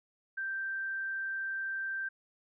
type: tone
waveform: sine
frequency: 1568 Hz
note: G6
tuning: in tune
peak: -33 dBFS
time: 0.37-2.09 s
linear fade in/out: 10 ms
effects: none